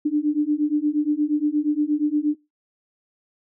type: beating tone pair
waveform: sine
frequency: 293.7 / 302.2 Hz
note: D4 / D4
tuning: 0 / +50 cents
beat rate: 8.5 Hz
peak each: -21 dBFS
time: 0.05-2.35 s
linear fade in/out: 10 ms
effects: noise-tail reverb RT60 0.2 s tail -19 dB re dry